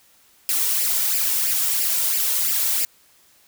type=noise with flanger; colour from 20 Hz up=blue; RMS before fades=-21 dBFS; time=0.49-2.85 s; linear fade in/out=0 ms; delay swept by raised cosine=0.39 to 2.19 ms; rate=3 Hz; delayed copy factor=+0.65; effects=white hiss -56 dBFS RMS until 3.47 s